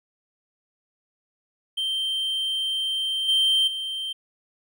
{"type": "tone with level steps", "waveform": "triangle", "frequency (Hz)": 3136, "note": "G7", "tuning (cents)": 0, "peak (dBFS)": [-22, -16, -26], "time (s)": [1.77, 4.13], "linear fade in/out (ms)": 10, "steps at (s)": [3.28, 3.67], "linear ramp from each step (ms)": 10, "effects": []}